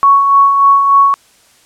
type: tone with tremolo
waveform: sine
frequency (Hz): 1112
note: C#6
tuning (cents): +5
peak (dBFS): -3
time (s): 0.03-1.14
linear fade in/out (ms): 0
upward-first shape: sine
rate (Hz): 3.4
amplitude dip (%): 45
effects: white hiss -48 dBFS RMS until 1.65 s + low-pass 10000 Hz 12 dB/octave